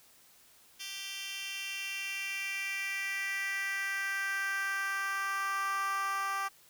10% pulse tone with high-pass filter sweep, 392 Hz, G4, in tune, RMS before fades -35 dBFS, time 0.79-6.49 s, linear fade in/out 20 ms, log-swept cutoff 3500 to 1000 Hz, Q 3.7, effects white hiss -61 dBFS RMS until 6.69 s

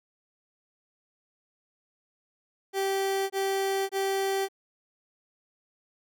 30% pulse tone bursts, 389.1 Hz, G4, 13 cents flat, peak -23 dBFS, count 3, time 2.73-4.486 s, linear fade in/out 50 ms, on 570 ms, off 23 ms, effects none

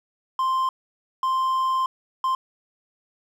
triangle tone bursts at uneven times, 1046.5 Hz, C6, in tune, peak -18 dBFS, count 3, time 0.39-0.69 / 1.23-1.86 / 2.24-2.35 s, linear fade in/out 2 ms, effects none

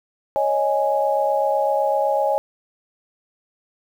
sine chord, C# suspended second, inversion none, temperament equal, 554.4 / 622.3 / 830.6 Hz, C#5 / D#5 / G#5, 0 / 0 / 0 cents, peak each -21 / -22 / -21 dBFS, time 0.36-2.38 s, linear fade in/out 0 ms, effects 8-bit

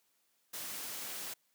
white noise, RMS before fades -42 dBFS, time 0.53-1.34 s, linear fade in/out 10 ms, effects white hiss -75 dBFS RMS until 1.54 s + high-pass 150 Hz 12 dB/octave

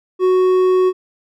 triangle tone with hard clipping, 370 Hz, F#4, in tune, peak -12 dBFS, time 0.19-0.93 s, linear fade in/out 50 ms, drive 9 dB, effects none

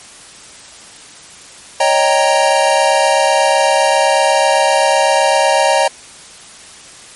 square chord, Eb dominant seventh, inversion third, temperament equal, 554.4 / 622.3 / 784 / 932.3 Hz, Db5 / Eb5 / G5 / Bb5, 0 / 0 / 0 / 0 cents, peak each -16 dBFS, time 1.8-5.88 s, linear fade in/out 5 ms, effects white hiss -37 dBFS RMS until 7.15 s + MP3 48 kbps

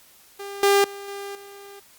sawtooth tone with level steps, 399.9 Hz, G4, 35 cents sharp, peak -29 / -11 / -31 / -28 / -37 dBFS, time 0.39-1.8 s, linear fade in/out 10 ms, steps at 0.63 / 0.84 / 1.08 / 1.35 s, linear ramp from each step 2 ms, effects white hiss -53 dBFS RMS until 1.98 s + Opus 48 kbps

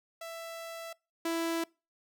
sawtooth tone pair in turn, 663 / 331.5 Hz, E5 / E4, +10 / +10 cents, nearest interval octave, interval 1200 cents, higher first, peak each -36 / -26 dBFS, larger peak second, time 0.21-0.93 / 1.25-1.64 s, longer first, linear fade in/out 5 ms, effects noise-tail reverb RT60 0.3 s tail -25 dB re dry

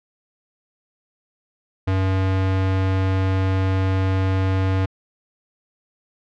square tone, 95 Hz, F#2, 46 cents sharp, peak -18 dBFS, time 1.87-4.86 s, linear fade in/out 10 ms, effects low-pass 3000 Hz 12 dB/octave

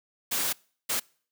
white noise bursts at uneven times, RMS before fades -28 dBFS, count 2, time 0.31-0.53 / 0.89-1 s, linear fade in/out 10 ms, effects noise-tail reverb RT60 0.5 s tail -26 dB re dry + high-pass 150 Hz 12 dB/octave

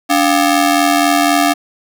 sawtooth ring-modulated tone, 493.9 Hz, B4, in tune, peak -3 dBFS, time 0.09-1.54 s, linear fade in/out 20 ms, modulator 205 Hz, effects none

